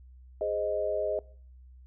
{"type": "chord", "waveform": "sine", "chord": "Ab major", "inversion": "none", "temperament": "equal", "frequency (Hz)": [415.3, 523.3, 622.3], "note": ["Ab4", "C5", "Eb5"], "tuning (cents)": [0, 0, 0], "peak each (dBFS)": [-33, -34, -29], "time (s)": [0.41, 1.19], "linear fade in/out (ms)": 2, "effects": ["noise-tail reverb RT60 0.5 s tail -22 dB re dry", "added 63 Hz sine -49 dBFS peak until 1.86 s"]}